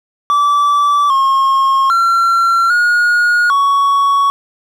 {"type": "tone with pitch steps", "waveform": "triangle", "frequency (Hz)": [1158, 1079, 1363, 1440, 1118], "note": ["D6", "C#6", "F6", "F#6", "C#6"], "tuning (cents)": [-25, -47, -43, -47, 14], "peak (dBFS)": -7, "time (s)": [0.3, 4.3], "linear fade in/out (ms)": 0, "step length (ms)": 800, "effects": []}